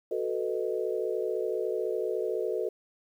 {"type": "chord", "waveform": "sine", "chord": "B dominant seventh", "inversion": "second", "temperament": "equal", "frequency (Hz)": [370, 440, 493.9, 622.3], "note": ["F#4", "A4", "B4", "D#5"], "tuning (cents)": [0, 0, 0, 0], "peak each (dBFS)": [-33, -31, -34, -37], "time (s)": [0.11, 2.69], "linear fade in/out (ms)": 5, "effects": ["10-bit"]}